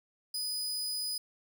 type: tone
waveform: sawtooth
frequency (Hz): 4978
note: D#8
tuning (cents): 0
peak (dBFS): -30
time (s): 0.34-1.18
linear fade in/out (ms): 5
effects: none